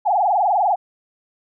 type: tone with vibrato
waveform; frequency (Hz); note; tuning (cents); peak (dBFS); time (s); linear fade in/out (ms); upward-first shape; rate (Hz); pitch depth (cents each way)
sine; 770; G5; -31; -14; 0.05-0.76; 20; triangle; 20; 240
effects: none